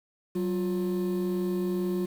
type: tone pair together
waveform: triangle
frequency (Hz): 187.9 / 354.7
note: F#3 / F4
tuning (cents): +27 / +27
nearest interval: major seventh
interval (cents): 1100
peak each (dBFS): -26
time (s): 0.35-2.06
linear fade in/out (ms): 10
effects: tanh soft clip ceiling -19 dBFS + 8-bit